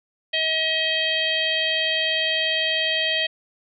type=harmonic tone; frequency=637 Hz; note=D#5; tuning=41 cents sharp; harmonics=1 / 3 / 4 / 5 / 6 / 7; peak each=-29 / -26 / -28 / -23 / -33 / -34 dBFS; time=0.33-3.27 s; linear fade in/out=10 ms; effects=none